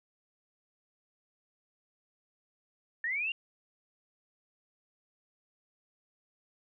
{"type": "linear sweep", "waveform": "sine", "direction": "up", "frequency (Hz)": [1771, 2834], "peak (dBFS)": -30, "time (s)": [3.04, 3.32], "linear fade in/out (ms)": 2, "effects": []}